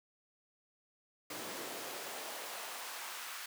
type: noise with high-pass filter sweep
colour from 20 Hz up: pink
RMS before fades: -44 dBFS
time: 1.3-3.46 s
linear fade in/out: 5 ms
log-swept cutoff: 280 to 1300 Hz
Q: 1.1
effects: none